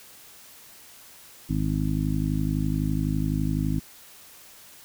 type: harmonic tone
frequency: 51.91 Hz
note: G#1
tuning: in tune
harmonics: 1 / 2 / 3 / 4 / 5 / 6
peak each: -29 / -31 / -27 / -34 / -29 / -34 dBFS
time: 1.49-3.8 s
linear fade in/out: 10 ms
effects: white hiss -49 dBFS RMS until 4.84 s